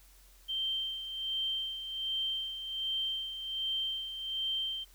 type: tone with tremolo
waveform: sine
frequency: 3136 Hz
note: G7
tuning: in tune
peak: -30 dBFS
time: 0.48-4.85 s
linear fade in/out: 20 ms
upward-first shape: sine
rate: 1.3 Hz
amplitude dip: 60%
effects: added 44 Hz sine -58 dBFS peak until 4.94 s + white hiss -62 dBFS RMS until 4.94 s